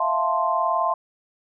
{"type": "chord", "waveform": "sine", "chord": "F major seventh", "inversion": "third", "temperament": "equal", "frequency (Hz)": [659.3, 698.5, 880, 1046.5], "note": ["E5", "F5", "A5", "C6"], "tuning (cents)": [0, 0, 0, 0], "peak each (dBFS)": [-26, -26, -27, -22], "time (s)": [0, 0.94], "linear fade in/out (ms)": 5, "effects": []}